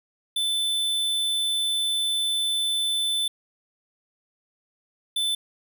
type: tone pair in turn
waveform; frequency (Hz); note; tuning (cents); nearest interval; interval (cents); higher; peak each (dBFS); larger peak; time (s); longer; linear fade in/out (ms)
square; 3520 / 3520; A7 / A7; 0 / 0; unison; 0; neither; -23; neither; 0.36-3.28 / 5.16-5.35; first; 5
effects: none